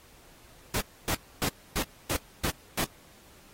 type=noise bursts; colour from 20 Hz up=pink; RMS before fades=-29 dBFS; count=7; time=0.74-2.843 s; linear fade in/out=2 ms; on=69 ms; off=270 ms; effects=pink hiss -56 dBFS RMS until 3.53 s + AAC 48 kbps